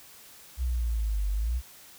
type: linear two-way sweep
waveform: sine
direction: down then up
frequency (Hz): 63.8 to 48.29 to 63.8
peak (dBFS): -25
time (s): 0.57-1.62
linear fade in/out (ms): 50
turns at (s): 1.3
effects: white hiss -51 dBFS RMS until 1.98 s